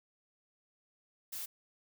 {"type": "noise", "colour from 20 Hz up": "blue", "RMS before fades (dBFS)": -41, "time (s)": [1.32, 1.46], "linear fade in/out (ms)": 10, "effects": []}